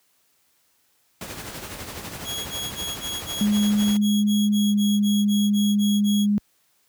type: noise with tremolo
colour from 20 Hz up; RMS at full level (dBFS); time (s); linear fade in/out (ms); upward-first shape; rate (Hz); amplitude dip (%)
pink; -33; 1.21-3.97; 2; sine; 12; 45
type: tone bursts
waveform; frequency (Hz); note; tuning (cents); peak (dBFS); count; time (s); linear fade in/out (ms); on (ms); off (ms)
sawtooth; 3322; G#7; 0; -25; 16; 2.24-6.265; 50; 230; 23
type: tone with pitch glide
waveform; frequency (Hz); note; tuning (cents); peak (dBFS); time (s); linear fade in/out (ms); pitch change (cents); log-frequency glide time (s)
sine; 207.7 to 205.8; G#3 to G#3; 0 to -16; -17; 3.41-6.38; 0; -16; 4.52-4.75
effects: white hiss -65 dBFS RMS until 6.88 s + high-pass 60 Hz 12 dB/octave